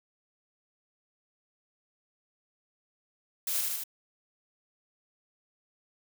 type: noise with echo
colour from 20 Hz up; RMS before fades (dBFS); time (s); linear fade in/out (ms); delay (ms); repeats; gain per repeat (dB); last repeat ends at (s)
blue; -31; 3.47-3.61; 5; 76; 3; -2; 3.838
effects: none